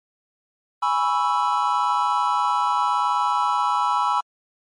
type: chord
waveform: triangle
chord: C# minor seventh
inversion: second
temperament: equal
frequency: 830.6 / 987.8 / 1108.7 / 1318.5 Hz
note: G#5 / B5 / C#6 / E6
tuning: 0 / 0 / 0 / 0 cents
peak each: -23 / -20 / -25 / -22 dBFS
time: 0.82-4.21 s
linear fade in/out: 10 ms
effects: MP3 48 kbps